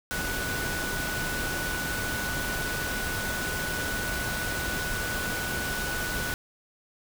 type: tone in noise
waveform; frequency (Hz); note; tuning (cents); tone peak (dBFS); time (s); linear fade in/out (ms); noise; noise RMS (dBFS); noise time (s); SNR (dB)
sine; 1480; F#6; 0; -32; 0.11-6.34; 0; pink; -32; 0.11-6.34; -3
effects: none